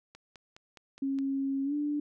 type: click train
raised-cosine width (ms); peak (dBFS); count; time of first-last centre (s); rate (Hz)
0.2; -32; 6; 0.15-1.187; 4.82
type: tone with pitch glide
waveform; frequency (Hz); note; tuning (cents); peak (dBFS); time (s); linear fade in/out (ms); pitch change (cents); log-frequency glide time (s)
sine; 272.5 to 293.8; C#4 to D4; -29 to +1; -28; 1.02-2; 5; +130; 1.64-1.74
effects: none